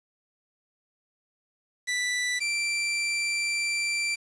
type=tone pair in turn; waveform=sawtooth; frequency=1975.5 / 2349 Hz; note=B6 / D7; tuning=0 / 0 cents; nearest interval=minor third; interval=300 cents; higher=second; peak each=-22 dBFS; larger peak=neither; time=1.87-2.4 / 2.4-4.16 s; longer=second; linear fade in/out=20 ms; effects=resampled to 22050 Hz + 8-bit